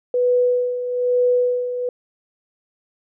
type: tone with tremolo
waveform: sine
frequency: 493.9 Hz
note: B4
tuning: in tune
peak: -13 dBFS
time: 0.14-1.89 s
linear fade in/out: 2 ms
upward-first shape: sine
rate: 1.1 Hz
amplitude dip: 65%
effects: none